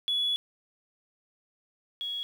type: tone pair in turn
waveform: sine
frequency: 3396 / 3334 Hz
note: G#7 / G#7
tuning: +38 / +6 cents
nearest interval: unison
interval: 32 cents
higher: first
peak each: -24 / -31 dBFS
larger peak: first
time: 0.08-0.36 / 2.01-2.23 s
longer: first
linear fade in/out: 0 ms
effects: tanh soft clip ceiling -20 dBFS + 9-bit